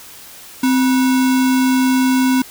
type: tone with sample-and-hold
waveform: sine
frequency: 259.3 Hz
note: C4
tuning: 15 cents flat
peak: -11 dBFS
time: 0.63-2.42 s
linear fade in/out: 5 ms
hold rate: 1225 Hz
effects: white hiss -38 dBFS RMS until 2.5 s